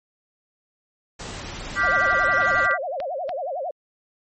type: noise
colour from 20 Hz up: pink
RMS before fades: -34 dBFS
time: 1.19-2.67 s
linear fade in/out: 10 ms
type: chord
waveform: sine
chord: G dominant seventh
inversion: second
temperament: just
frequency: 1176 / 1411.2 / 1568 / 1960 Hz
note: D6 / F6 / G6 / B6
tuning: +2 / +18 / 0 / -14 cents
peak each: -23 dBFS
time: 1.75-2.78 s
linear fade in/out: 50 ms
type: tone with vibrato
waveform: sine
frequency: 622.3 Hz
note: D#5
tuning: in tune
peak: -25 dBFS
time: 1.83-3.71 s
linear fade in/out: 5 ms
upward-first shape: sine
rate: 11 Hz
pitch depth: 300 cents each way
type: click train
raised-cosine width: 0.3 ms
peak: -18 dBFS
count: 5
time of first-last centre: 2.13-3.293 s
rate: 3.44 Hz
effects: MP3 32 kbps